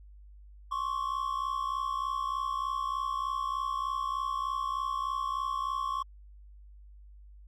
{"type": "tone pair together", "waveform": "triangle", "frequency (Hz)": [1064.7, 1128], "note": ["C6", "C#6"], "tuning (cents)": [30, 30], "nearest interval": "minor second", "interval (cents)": 100, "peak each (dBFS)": [-31, -31], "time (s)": [0.71, 6.03], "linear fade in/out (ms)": 10, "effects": ["added 50 Hz sine -49 dBFS peak until 7.47 s"]}